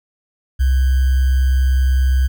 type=tone with sample-and-hold; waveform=sine; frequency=65.1 Hz; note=C2; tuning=8 cents flat; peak=-11 dBFS; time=0.59-2.28 s; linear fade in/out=20 ms; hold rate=1575 Hz; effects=none